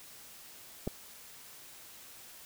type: clicks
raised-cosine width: 2 ms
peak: -29 / -19 dBFS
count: 2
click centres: 0.871 / 0.876 s
effects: white hiss -52 dBFS RMS until 2.45 s